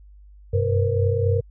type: tone cluster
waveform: sine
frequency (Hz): 93.5 / 97.4 / 127.3 / 467.4 / 508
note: F#2 / G2 / C3 / A#4 / B4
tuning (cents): +19 / -11 / -47 / +5 / +49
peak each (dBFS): -29 / -20 / -28 / -23 / -29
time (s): 0.53-1.41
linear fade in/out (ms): 10
effects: added 50 Hz sine -44 dBFS peak until 1.5 s